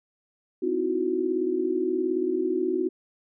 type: tone cluster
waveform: sine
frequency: 257 / 311.2 / 328.6 / 367.3 Hz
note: C4 / D#4 / E4 / F#4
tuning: -31 / 0 / -5 / -13 cents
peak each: -32 / -33 / -29 / -25 dBFS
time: 0.62-2.89 s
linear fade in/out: 10 ms
effects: none